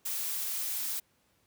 blue noise, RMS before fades -34 dBFS, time 0.05-1 s, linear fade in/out 10 ms, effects pink hiss -70 dBFS RMS until 1.46 s + high-pass 60 Hz 12 dB/octave

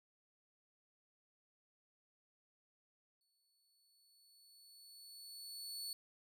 sawtooth tone with exponential growth, 4435 Hz, C#8, in tune, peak -39 dBFS, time 3.21-5.93 s, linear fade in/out 1 ms, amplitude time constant 590 ms, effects none

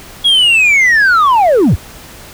sine linear sweep, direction down, 3351 to 51.91 Hz, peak -3 dBFS, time 0.24-1.76 s, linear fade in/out 20 ms, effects tanh soft clip ceiling -5 dBFS + pink hiss -34 dBFS RMS until 2.33 s

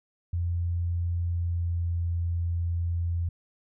sine tone with pitch glide, 86.3 to 85.46 Hz, F2 to F2, -20 to -37 cents, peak -25 dBFS, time 0.33-3.29 s, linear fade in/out 5 ms, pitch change -17 cents, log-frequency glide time 1.21-1.97 s, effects none

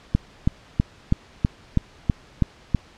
click train, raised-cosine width 5 ms, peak -5 dBFS, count 9, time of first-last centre 0.15-2.747 s, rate 3.08 Hz, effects pink hiss -50 dBFS RMS until 2.97 s + low-pass 5000 Hz 12 dB/octave

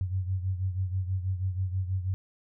sine beating tone pair, 92.5 / 98.7 Hz, F#2 / G2, 0 / +12 cents, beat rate 6.2 Hz, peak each -28 / -34 dBFS, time 0.01-2.14 s, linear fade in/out 0 ms, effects none

